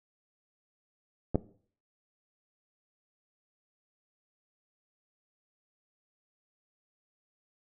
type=clicks; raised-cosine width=2 ms; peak=-17 / -12 dBFS; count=2; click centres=1.346 / 1.356 s; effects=noise-tail reverb RT60 0.5 s tail -18 dB re dry